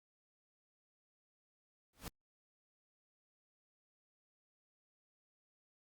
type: noise with exponential growth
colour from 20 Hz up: pink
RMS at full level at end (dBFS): -41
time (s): 1.93-2.08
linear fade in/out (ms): 2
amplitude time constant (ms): 32
effects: Opus 48 kbps